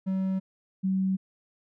triangle / sine tone pair in turn, 190 / 190 Hz, F#3 / F#3, +46 / +46 cents, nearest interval unison, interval 0 cents, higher neither, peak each -23 dBFS, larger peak neither, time 0.06-0.4 / 0.83-1.17 s, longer neither, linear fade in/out 20 ms, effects none

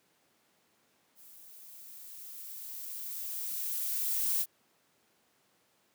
violet noise with level ramp, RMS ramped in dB -55 to -29 dBFS, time 1.15-4.46 s, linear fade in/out 50 ms, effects pink hiss -70 dBFS RMS until 5.94 s + high-pass 200 Hz 12 dB/octave

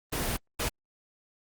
pink noise bursts at uneven times, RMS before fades -30 dBFS, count 2, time 0.12-0.37 / 0.59-0.69 s, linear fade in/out 10 ms, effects Opus 24 kbps

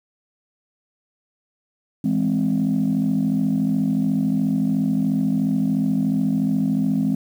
sine chord, E augmented, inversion none, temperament equal, 164.81 / 207.7 / 261.6 Hz, E3 / G#3 / B#3, 0 / 0 / 0 cents, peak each -23 / -20 / -20 dBFS, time 2.04-7.15 s, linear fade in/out 5 ms, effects tanh soft clip ceiling -12 dBFS + 8-bit

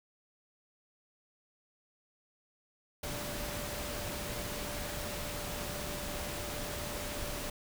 sine tone in noise, 587.3 Hz, D5, in tune, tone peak -45 dBFS, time 3.03-7.5 s, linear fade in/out 5 ms, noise pink, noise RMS -39 dBFS, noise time 3.03-7.5 s, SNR -9 dB, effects none

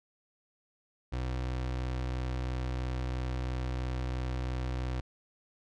30% pulse tone, 63 Hz, B1, 35 cents sharp, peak -29 dBFS, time 1.12-5.01 s, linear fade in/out 10 ms, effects low-pass 5000 Hz 12 dB/octave

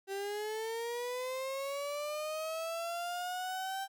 35% pulse linear sweep, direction up, 386.1 to 784 Hz, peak -34 dBFS, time 0.07-3.88 s, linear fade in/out 50 ms, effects none

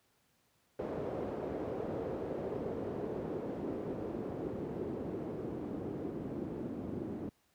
white noise with low-pass filter sweep, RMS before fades -39 dBFS, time 0.79-7.29 s, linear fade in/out 2 ms, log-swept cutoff 500 to 310 Hz, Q 1.9, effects pink hiss -73 dBFS RMS until 7.54 s + high-pass 80 Hz 12 dB/octave

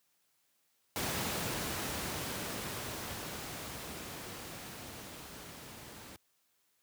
pink noise with level ramp, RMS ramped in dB -34 to -50 dBFS, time 0.96-6.16 s, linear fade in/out 0 ms, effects white hiss -75 dBFS RMS until 6.82 s + high-pass 80 Hz 12 dB/octave

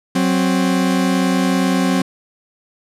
40% pulse tone pair together, 185.7 / 263.4 Hz, F#3 / C4, +7 / +12 cents, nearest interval tritone, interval 605 cents, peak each -16 dBFS, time 0.15-2.02 s, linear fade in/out 5 ms, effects low-pass 11000 Hz 12 dB/octave

